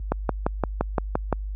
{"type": "click train", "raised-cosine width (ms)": 1, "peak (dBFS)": -7, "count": 8, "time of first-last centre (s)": [0.12, 1.327], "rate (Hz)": 5.8, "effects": ["added 50 Hz sine -23 dBFS peak until 1.55 s", "high-pass 60 Hz 12 dB/octave"]}